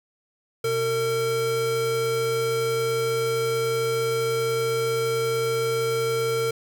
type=tone pair together; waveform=square; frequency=126.6 / 455.3 Hz; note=B2 / A#4; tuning=+43 / -41 cents; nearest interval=octave + minor seventh; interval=2216 cents; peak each=-33 / -23 dBFS; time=0.64-6.51 s; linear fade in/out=5 ms; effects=none